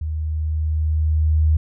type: tone with level ramp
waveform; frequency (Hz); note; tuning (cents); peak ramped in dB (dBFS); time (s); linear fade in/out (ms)
sine; 77.78; D#2; 0; -22 to -12; 0.01-1.57; 5
effects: none